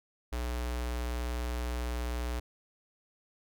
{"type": "tone with notch filter", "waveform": "square", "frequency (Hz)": 60.5, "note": "B1", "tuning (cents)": -35, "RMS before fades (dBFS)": -34, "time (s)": [0.32, 2.4], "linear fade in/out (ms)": 10, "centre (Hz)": 130, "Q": 0.52, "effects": []}